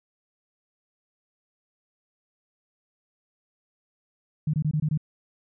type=tone bursts; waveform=sine; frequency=152.5 Hz; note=D#3; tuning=34 cents flat; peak=-21 dBFS; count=6; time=4.47-4.976 s; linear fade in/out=5 ms; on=66 ms; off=22 ms; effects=none